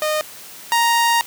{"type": "tone pair in turn", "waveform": "sawtooth", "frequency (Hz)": [614, 934], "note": ["D#5", "A#5"], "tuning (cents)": [-23, 3], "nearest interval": "perfect fifth", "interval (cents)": 726, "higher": "second", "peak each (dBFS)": [-14, -10], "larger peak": "second", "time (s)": [[0.02, 0.21], [0.72, 1.21]], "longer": "second", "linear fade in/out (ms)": 0, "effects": ["white hiss -38 dBFS RMS until 1.26 s", "high-pass 100 Hz 12 dB/octave"]}